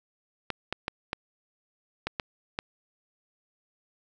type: clicks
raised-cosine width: 0.3 ms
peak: -13 dBFS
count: 7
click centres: 0.503 / 0.726 / 0.881 / 1.131 / 2.07 / 2.198 / 2.589 s
effects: none